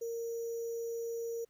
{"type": "tone with sample-and-hold", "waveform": "sine", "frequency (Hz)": 463.4, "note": "A#4", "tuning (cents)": -10, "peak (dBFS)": -35, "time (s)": [0.01, 1.45], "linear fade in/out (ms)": 10, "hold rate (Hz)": 6300, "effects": ["pink hiss -75 dBFS RMS until 1.49 s"]}